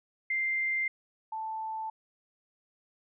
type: tone pair in turn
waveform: sine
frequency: 2093 / 880.5 Hz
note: C7 / A5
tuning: 0 / +1 cents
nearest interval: octave + minor third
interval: 1499 cents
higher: first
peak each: -27 / -33 dBFS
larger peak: first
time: 0.3-0.88 / 1.32-1.9 s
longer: neither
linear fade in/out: 5 ms
effects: none